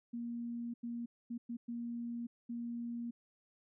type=tone bursts at uneven times; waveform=sine; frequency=236.2 Hz; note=A#3; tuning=23 cents sharp; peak=-38 dBFS; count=6; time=0.13-0.74 / 0.83-1.06 / 1.3-1.38 / 1.49-1.57 / 1.68-2.27 / 2.49-3.11 s; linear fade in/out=10 ms; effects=none